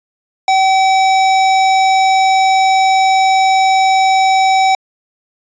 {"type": "tone", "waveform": "square", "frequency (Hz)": 765, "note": "G5", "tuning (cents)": -42, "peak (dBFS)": -9, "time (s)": [0.48, 4.75], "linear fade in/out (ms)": 2, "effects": ["resampled to 16000 Hz"]}